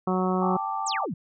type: harmonic tone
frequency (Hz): 185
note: F#3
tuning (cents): 0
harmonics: 1 / 2 / 3 / 4 / 5 / 6 / 7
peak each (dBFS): -25 / -28 / -34 / -31 / -35 / -32 / -35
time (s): 0.07-0.57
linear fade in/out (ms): 5
type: chord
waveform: sine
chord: G suspended second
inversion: none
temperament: equal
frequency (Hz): 784 / 880 / 1174.7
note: G5 / A5 / D6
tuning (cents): 0 / 0 / 0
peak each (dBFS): -31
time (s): 0.41-1.06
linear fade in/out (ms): 20
type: exponential sweep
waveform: sine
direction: down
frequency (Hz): 8680 to 138.59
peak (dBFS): -28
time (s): 0.86-1.14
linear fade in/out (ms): 5
effects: none